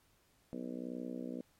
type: harmonic tone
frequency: 61.74 Hz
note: B1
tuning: in tune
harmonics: 3 / 4 / 5 / 6 / 7 / 8 / 9 / 10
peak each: -48 / -42 / -46 / -53 / -52 / -49 / -54 / -56 dBFS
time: 0.53-1.41 s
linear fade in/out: 0 ms
effects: pink hiss -71 dBFS RMS until 1.59 s + MP3 64 kbps